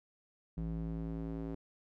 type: tone with band-pass filter sweep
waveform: square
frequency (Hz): 55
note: A1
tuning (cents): 0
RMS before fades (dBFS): -39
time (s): 0.57-1.55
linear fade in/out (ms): 5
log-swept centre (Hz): 160 to 300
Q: 1.5
effects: none